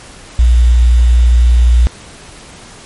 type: tone with quantisation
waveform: sine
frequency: 59.9 Hz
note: A#1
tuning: 48 cents sharp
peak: -4 dBFS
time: 0.39-1.87 s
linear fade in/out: 0 ms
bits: 5
effects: pink hiss -35 dBFS RMS until 2.85 s + MP3 48 kbps